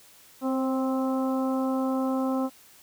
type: harmonic tone with a mistuned harmonic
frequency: 262.1 Hz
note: C4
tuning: 3 cents sharp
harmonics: 1 / 2 / 3 / 4 / 5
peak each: -25 / -31 / -35 / -37 / -39 dBFS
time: 0.41-2.5 s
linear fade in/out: 50 ms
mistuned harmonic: 2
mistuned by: +19 cents
effects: white hiss -54 dBFS RMS until 2.82 s